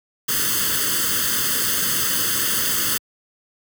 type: noise with comb filter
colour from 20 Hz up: white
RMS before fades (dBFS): -21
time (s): 0.28-2.98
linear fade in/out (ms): 10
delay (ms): 0.63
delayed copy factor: +0.95
effects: high-pass 80 Hz 12 dB/octave